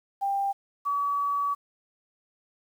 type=tone pair in turn; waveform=sine; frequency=793 / 1139.2 Hz; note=G5 / C#6; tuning=+20 / +47 cents; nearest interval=tritone; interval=627 cents; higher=second; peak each=-24 dBFS; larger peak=neither; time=0.21-0.53 / 0.85-1.55 s; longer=second; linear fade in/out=20 ms; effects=9-bit